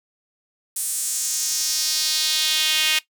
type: tone with high-pass filter sweep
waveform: sawtooth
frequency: 311.1 Hz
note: D#4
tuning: in tune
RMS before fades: -22 dBFS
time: 0.76-2.99 s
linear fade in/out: 5 ms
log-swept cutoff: 9200 to 2700 Hz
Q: 2.3
effects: noise-tail reverb RT60 0.1 s tail -17 dB re dry